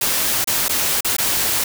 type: noise with dropouts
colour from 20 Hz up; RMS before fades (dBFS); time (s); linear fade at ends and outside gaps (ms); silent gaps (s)
white; -19; 0.01-1.64; 5; 0.444-0.473 / 0.683-0.693 / 1.008-1.046 / 1.167-1.183
effects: none